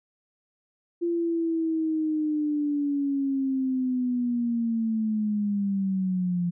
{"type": "linear sweep", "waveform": "sine", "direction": "down", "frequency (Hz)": [344.3, 172.8], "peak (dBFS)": -23, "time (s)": [1.01, 6.51], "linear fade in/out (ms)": 20, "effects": []}